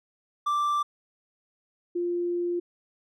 triangle / sine tone pair in turn, 1174.7 / 349.2 Hz, D6 / F4, 0 / 0 cents, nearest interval octave + major sixth, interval 2100 cents, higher first, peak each -21 / -25 dBFS, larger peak first, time 0.46-0.83 / 1.95-2.6 s, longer second, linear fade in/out 10 ms, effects none

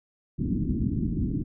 white low-pass noise, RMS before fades -27 dBFS, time 0.38-1.44 s, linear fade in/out 20 ms, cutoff 300 Hz, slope 48 dB/octave, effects none

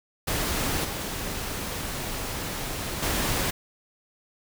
pink noise with level steps, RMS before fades -27 / -32 / -26 dBFS, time 0.27-3.51 s, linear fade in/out 10 ms, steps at 0.84 / 3.02 s, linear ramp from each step 10 ms, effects none

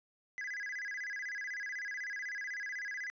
triangle tone with vibrato, 1822 Hz, A#6, 40 cents flat, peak -36 dBFS, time 0.38-3.1 s, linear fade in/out 0 ms, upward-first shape square, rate 16 Hz, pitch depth 170 cents each way, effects resampled to 16000 Hz

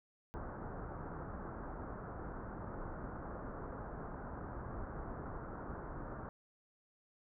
pink low-pass noise, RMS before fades -45 dBFS, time 0.34-6.29 s, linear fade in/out 0 ms, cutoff 1500 Hz, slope 48 dB/octave, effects none

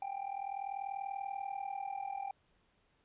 triangle tone with amplitude modulation, 790 Hz, G5, 13 cents sharp, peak -32 dBFS, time 0.02-2.31 s, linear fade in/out 2 ms, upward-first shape sine, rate 40.4 Hz, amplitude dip 85%, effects pink hiss -73 dBFS RMS until 3.04 s + resampled to 8000 Hz

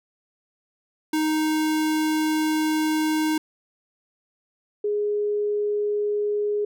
square / sine tone pair in turn, 311.1 / 415.3 Hz, D#4 / G#4, 0 / 0 cents, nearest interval perfect fourth, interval 500 cents, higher second, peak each -21 dBFS, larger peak neither, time 1.13-3.38 / 4.84-6.65 s, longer first, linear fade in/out 5 ms, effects none

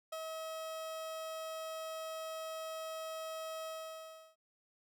30% pulse tone with ADSR envelope, 640 Hz, D#5, 49 cents sharp, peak -36 dBFS, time 0.12-4.36 s, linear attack 8 ms, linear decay 38 ms, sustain -2 dB, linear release 700 ms, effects none

